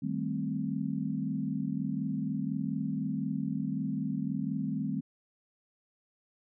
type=chord; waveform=sine; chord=A half-diminished seventh; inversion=second; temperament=equal; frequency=155.56 / 196 / 220 / 261.6 Hz; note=Eb3 / G3 / A3 / C4; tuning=0 / 0 / 0 / 0 cents; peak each=-36 / -35 / -36 / -35 dBFS; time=0.02-5.01 s; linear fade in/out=10 ms; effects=none